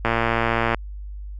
click train, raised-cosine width 0.5 ms, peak -5 dBFS, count 81, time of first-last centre 0.05-0.746 s, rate 115 Hz, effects added 50 Hz sine -31 dBFS peak until 1.39 s

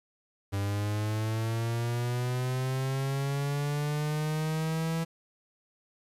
45% pulse linear sweep, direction up, 98.7 to 165 Hz, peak -28 dBFS, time 0.52-5.05 s, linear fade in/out 20 ms, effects resampled to 32000 Hz + 9-bit

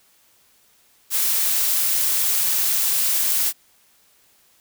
blue noise, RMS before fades -20 dBFS, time 1.1-3.53 s, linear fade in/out 50 ms, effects white hiss -58 dBFS RMS until 4.6 s

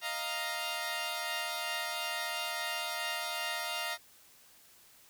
10% pulse chord, Eb suspended second, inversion none, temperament equal, 622.3 / 698.5 / 932.3 Hz, Eb5 / F5 / Bb5, 0 / 0 / 0 cents, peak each -32 / -29 / -30 dBFS, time 0.01-3.98 s, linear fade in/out 50 ms, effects white hiss -60 dBFS RMS until 5.09 s

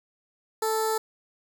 15% pulse tone with notch filter, 440 Hz, A4, in tune, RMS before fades -26 dBFS, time 0.62-0.98 s, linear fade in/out 5 ms, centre 2500 Hz, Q 0.52, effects 9-bit

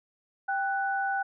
sine tone pair together, 786 / 1485.5 Hz, G5 / F#6, +4 / +6 cents, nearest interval major seventh, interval 1102 cents, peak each -28 / -30 dBFS, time 0.48-1.23 s, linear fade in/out 10 ms, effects none

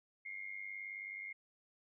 sine tone with amplitude modulation, 2133 Hz, C7, 33 cents sharp, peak -40 dBFS, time 0.25-1.33 s, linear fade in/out 10 ms, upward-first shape sine, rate 99.1 Hz, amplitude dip 65%, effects none

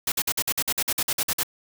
white noise bursts, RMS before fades -24 dBFS, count 14, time 0.07-1.433 s, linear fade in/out 5 ms, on 50 ms, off 51 ms, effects none

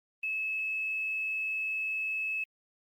sine tone with quantisation, 2595 Hz, E7, 28 cents flat, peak -30 dBFS, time 0.23-2.44 s, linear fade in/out 5 ms, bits 10, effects Opus 32 kbps

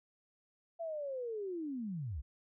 sine linear sweep, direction down, 681 to 55.1 Hz, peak -37 dBFS, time 0.79-2.22 s, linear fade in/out 20 ms, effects none

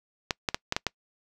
clicks, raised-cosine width 0.2 ms, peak -8 dBFS, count 6, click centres 0.308 / 0.488 / 0.545 / 0.724 / 0.765 / 0.867 s, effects noise-tail reverb RT60 0.1 s tail -26 dB re dry

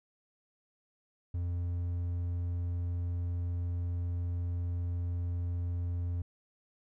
triangle tone, 87.31 Hz, F2, in tune, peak -29 dBFS, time 1.34-6.22 s, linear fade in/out 5 ms, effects none

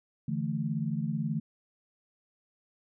sine chord, D suspended second, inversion none, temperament just, 146.83 / 165.19 / 220.2 Hz, D3 / E3 / A3, 0 / +4 / +2 cents, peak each -33 dBFS, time 0.28-1.4 s, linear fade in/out 5 ms, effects none

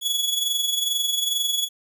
sawtooth tone with amplitude modulation, 3380 Hz, G#7, 30 cents sharp, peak -16 dBFS, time 0.01-1.69 s, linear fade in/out 50 ms, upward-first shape sine, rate 22.3 Hz, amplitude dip 55%, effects none

